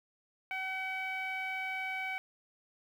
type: tone with low-pass filter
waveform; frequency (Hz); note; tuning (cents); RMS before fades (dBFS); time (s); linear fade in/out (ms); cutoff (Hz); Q
sawtooth; 758; F#5; +42; -37; 0.51-2.18; 0; 2300; 5.4
effects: 10-bit